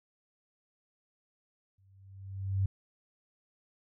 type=tone with exponential growth; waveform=sine; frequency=96.8 Hz; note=G2; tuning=21 cents flat; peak=-24 dBFS; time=1.78-2.66 s; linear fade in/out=5 ms; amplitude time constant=190 ms; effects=none